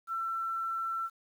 sine tone with quantisation, 1343 Hz, E6, 32 cents sharp, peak -31 dBFS, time 0.07-1.1 s, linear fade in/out 50 ms, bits 10, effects none

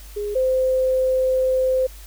sine tone pair in turn, 413.9 / 517.5 Hz, G#4 / C5, -6 / -19 cents, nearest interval major third, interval 387 cents, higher second, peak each -23 / -16 dBFS, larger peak second, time 0.16-0.35 / 0.35-1.87 s, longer second, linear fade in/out 10 ms, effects added 50 Hz sine -38 dBFS peak until 2.06 s + white hiss -46 dBFS RMS until 2.06 s

